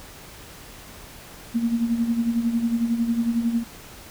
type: tone with tremolo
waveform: sine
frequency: 232.7 Hz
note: A#3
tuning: 3 cents flat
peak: -17 dBFS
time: 1.54-3.64 s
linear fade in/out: 20 ms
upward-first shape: sine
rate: 11 Hz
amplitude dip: 65%
effects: pink hiss -43 dBFS RMS until 4.1 s

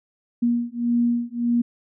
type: beating tone pair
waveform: sine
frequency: 237.1 / 238.8 Hz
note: A#3 / A#3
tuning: +30 / +42 cents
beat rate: 1.7 Hz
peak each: -22 dBFS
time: 0.42-1.62 s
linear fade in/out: 10 ms
effects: none

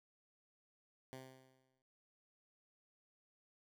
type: tone with exponential decay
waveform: 10% pulse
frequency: 130.81 Hz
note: C3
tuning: in tune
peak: -39 dBFS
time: 1.13-1.82 s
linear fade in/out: 0 ms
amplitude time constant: 150 ms
effects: none

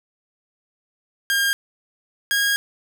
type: tone pair in turn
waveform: sawtooth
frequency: 1612 / 1634.5 Hz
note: G6 / G#6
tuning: +48 / -28 cents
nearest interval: unison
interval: 24 cents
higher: second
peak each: -14 dBFS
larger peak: neither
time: 1.3-1.53 / 2.31-2.56 s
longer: second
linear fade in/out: 0 ms
effects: none

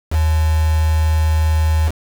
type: tone with quantisation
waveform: sine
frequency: 78.8 Hz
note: D#2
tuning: 23 cents sharp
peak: -12 dBFS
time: 0.1-1.92 s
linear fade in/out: 50 ms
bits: 4
effects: none

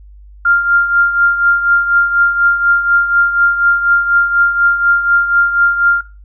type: tone with tremolo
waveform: sine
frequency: 1396.9 Hz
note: F6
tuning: in tune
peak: -6 dBFS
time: 0.45-6.01 s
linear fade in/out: 5 ms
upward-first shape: triangle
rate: 4.1 Hz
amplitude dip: 70%
effects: noise-tail reverb RT60 0.3 s tail -18 dB re dry + added 50 Hz sine -35 dBFS peak until 6.24 s

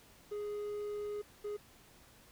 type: tone bursts at uneven times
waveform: triangle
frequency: 415.3 Hz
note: G#4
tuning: in tune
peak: -35 dBFS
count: 2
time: 0.31-1.22 / 1.44-1.57 s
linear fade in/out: 10 ms
effects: pink hiss -61 dBFS RMS until 2.31 s

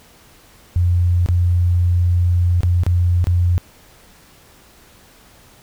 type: tone with dropouts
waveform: sine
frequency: 88 Hz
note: F2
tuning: 14 cents sharp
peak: -12 dBFS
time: 0.76-3.58 s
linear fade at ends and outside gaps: 0 ms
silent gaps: 1.261-1.287 / 2.607-2.633 / 2.835-2.865 / 3.242-3.27 s
effects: pink hiss -48 dBFS RMS until 5.62 s

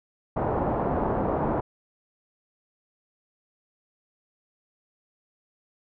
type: low-pass noise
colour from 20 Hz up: white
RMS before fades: -26 dBFS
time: 0.36-1.61 s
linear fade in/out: 10 ms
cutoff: 890 Hz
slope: 24 dB/octave
effects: none

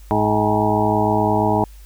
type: harmonic tone with a mistuned harmonic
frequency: 106.1 Hz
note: G#2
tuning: 38 cents sharp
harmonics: 1 / 2 / 3 / 4 / 6 / 7 / 8 / 9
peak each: -23 / -23 / -23 / -23 / -23 / -23 / -23 / -23 dBFS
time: 0.11-1.64 s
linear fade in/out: 0 ms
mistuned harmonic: 7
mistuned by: +85 cents
effects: added 50 Hz sine -38 dBFS peak until 1.85 s + white hiss -52 dBFS RMS until 1.85 s

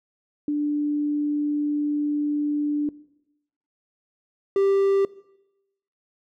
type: tone pair in turn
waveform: sine / triangle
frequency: 294.5 / 393.1 Hz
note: D4 / G4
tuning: +5 / +5 cents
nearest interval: perfect fourth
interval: 500 cents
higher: second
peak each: -21 / -15 dBFS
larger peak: second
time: 0.48-2.89 / 4.56-5.05 s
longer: first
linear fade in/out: 2 ms
effects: noise-tail reverb RT60 0.9 s tail -20 dB re dry

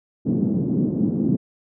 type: band-pass noise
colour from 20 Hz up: white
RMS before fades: -21 dBFS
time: 0.25-1.37 s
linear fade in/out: 20 ms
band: 150 to 270 Hz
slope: 24 dB/octave
effects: none

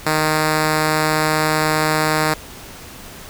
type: tone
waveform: 5% pulse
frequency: 155.1 Hz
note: D#3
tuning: 5 cents flat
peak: -4 dBFS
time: 0.06-2.34 s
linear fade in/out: 5 ms
effects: pink hiss -37 dBFS RMS until 3.29 s

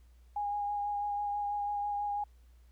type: tone with vibrato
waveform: sine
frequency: 820 Hz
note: G#5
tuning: 22 cents flat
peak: -31 dBFS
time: 0.36-2.24 s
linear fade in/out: 5 ms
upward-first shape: sine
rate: 6.1 Hz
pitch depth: 15 cents each way
effects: added 60 Hz sine -56 dBFS peak until 2.71 s + pink hiss -73 dBFS RMS until 2.71 s

